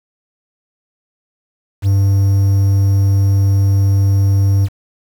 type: tone with quantisation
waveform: triangle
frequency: 98.4 Hz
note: G2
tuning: 7 cents sharp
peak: -7 dBFS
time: 1.82-4.69 s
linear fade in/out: 50 ms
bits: 6
effects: none